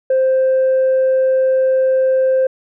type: tone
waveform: sine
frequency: 523.3 Hz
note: C5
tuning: in tune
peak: -9 dBFS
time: 0.1-2.47 s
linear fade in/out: 5 ms
effects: tanh soft clip ceiling -9 dBFS